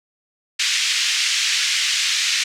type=band-pass noise; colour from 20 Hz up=pink; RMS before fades=-20 dBFS; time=0.59-2.44 s; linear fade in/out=10 ms; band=2100 to 6800 Hz; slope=24 dB/octave; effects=none